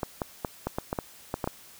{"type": "clicks", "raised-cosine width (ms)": 1, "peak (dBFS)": -14, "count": 10, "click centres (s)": [0.032, 0.218, 0.448, 0.67, 0.785, 0.929, 0.988, 1.341, 1.442, 1.475], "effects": ["white hiss -51 dBFS RMS until 1.79 s"]}